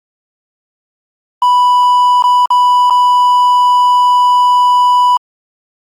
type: tone with dropouts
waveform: triangle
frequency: 987.8 Hz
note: B5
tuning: in tune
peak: -4 dBFS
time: 1.42-5.17 s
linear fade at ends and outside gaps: 2 ms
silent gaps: 2.224-2.239 / 2.458-2.504 / 2.899-2.906 s
effects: Opus 32 kbps

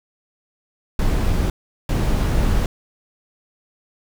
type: noise bursts at uneven times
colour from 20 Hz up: brown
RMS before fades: -18 dBFS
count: 2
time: 0.99-1.5 / 1.89-2.66 s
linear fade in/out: 2 ms
effects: none

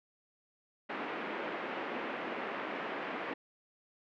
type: band-pass noise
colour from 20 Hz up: pink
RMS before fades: -39 dBFS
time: 0.89-3.34 s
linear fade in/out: 10 ms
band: 250 to 2500 Hz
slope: 24 dB/octave
effects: none

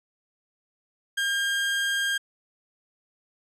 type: tone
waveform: 30% pulse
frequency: 1608 Hz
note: G6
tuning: 44 cents sharp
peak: -21 dBFS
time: 1.17-2.18 s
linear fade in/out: 10 ms
effects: low-pass 11000 Hz 12 dB/octave

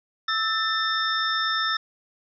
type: tone cluster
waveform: sine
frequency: 1309 / 1780 / 3628 / 5310 Hz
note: E6 / A6 / A#7 / E8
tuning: -13 / +20 / -48 / +12 cents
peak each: -26 / -27 / -28 / -31 dBFS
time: 0.28-1.77 s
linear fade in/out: 5 ms
effects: none

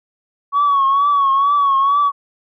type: tone with vibrato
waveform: sine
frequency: 1119 Hz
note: C#6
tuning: 16 cents sharp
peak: -10 dBFS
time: 0.52-2.12 s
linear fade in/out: 50 ms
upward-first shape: triangle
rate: 2.2 Hz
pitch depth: 71 cents each way
effects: tanh soft clip ceiling -8 dBFS

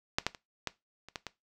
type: clicks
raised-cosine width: 0.2 ms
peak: -9 / -10 / -28 / -14 / -29 / -19 / -20 dBFS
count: 7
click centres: 0.185 / 0.266 / 0.348 / 0.673 / 1.086 / 1.158 / 1.267 s
effects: noise-tail reverb RT60 0.2 s tail -18 dB re dry

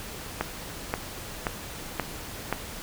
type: click train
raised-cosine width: 0.5 ms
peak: -10 dBFS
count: 5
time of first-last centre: 0.41-2.526 s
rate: 1.89 Hz
effects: pink hiss -39 dBFS RMS until 2.82 s

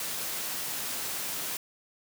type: high-pass noise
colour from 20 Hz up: white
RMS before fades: -34 dBFS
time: 0-1.57 s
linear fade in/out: 2 ms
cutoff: 100 Hz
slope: 12 dB/octave
effects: none

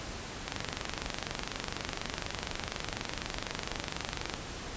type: click train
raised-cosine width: 0.2 ms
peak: -15 dBFS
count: 94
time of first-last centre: 0.48-4.339 s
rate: 24.1 Hz
effects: pink hiss -41 dBFS RMS until 4.76 s + resampled to 16000 Hz

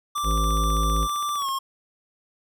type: tone with pitch glide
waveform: square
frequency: 1174.7 to 1077.2 Hz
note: D6 to C#6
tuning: 0 to -50 cents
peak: -25 dBFS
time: 0.15-1.59 s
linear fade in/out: 10 ms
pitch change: -150 cents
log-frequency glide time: 1.35-1.48 s
type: click train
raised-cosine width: 0.3 ms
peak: -27 dBFS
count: 21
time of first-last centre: 0.18-1.487 s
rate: 15.3 Hz
type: harmonic tone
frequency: 53.7 Hz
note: A1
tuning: 41 cents flat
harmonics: 1 / 3 / 5 / 7 / 9 / 10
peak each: -21 / -31 / -35 / -38 / -40 / -41 dBFS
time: 0.23-1.08 s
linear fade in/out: 50 ms
effects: none

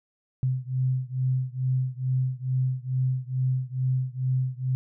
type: beating tone pair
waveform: sine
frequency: 128.2 / 130.5 Hz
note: C3 / C3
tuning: -35 / -4 cents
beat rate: 2.3 Hz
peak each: -26 / -27 dBFS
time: 0.43-4.75 s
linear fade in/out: 0 ms
effects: none

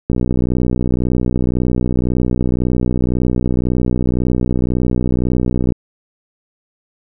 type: click train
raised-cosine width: 3 ms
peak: -4 dBFS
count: 349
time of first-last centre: 0.1-5.722 s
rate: 61.9 Hz
effects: none

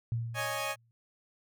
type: tone with exponential decay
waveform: sine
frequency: 115.9 Hz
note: A#2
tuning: 10 cents flat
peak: -27 dBFS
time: 0.12-0.91 s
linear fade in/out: 0 ms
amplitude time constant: 170 ms
type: chord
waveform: 15% pulse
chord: C# suspended second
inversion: none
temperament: equal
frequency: 554.4 / 622.3 / 830.6 Hz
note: C#5 / D#5 / G#5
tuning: 0 / 0 / 0 cents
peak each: -30 dBFS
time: 0.34-0.76 s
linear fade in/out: 50 ms
effects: none

